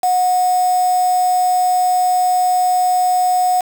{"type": "tone with quantisation", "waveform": "sine", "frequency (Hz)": 730, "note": "F#5", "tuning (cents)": -24, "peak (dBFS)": -12, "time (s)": [0.03, 3.61], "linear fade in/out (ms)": 5, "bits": 4, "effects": []}